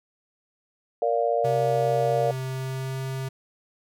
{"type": "chord", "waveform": "sine", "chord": "Bb major", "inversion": "none", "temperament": "just", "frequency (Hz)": [466.2, 582.7, 699.2], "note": ["Bb4", "D5", "F5"], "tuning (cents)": [0, -14, 2], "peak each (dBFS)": -25, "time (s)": [1.02, 2.31], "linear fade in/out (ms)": 2}
{"type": "tone with pitch glide", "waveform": "square", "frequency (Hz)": [130.9, 132.73], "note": ["C3", "C3"], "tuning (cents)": [1, 25], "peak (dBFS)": -29, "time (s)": [1.44, 3.29], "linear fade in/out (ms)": 10, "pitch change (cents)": 24, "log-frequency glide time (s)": [2.37, 3]}
{"effects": []}